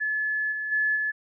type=tone with level steps; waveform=sine; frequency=1720 Hz; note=A6; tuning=40 cents flat; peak=-24 / -28 / -21 / -24 dBFS; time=0-1.12 s; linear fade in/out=20 ms; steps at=0.51 / 0.71 / 0.95 s; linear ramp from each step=20 ms; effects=none